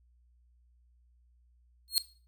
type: tone with exponential growth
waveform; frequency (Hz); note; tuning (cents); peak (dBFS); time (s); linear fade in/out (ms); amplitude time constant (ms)
sawtooth; 4271; C8; +35; -17; 1.88-1.98; 0; 20
effects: noise-tail reverb RT60 0.4 s tail -17 dB re dry + added 60 Hz sine -62 dBFS peak until 2.27 s